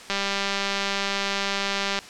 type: click train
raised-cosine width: 0.2 ms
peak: -8 dBFS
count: 375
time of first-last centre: 0.1-1.989 s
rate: 198 Hz
effects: white hiss -42 dBFS RMS until 2.09 s + low-pass 6000 Hz 12 dB/octave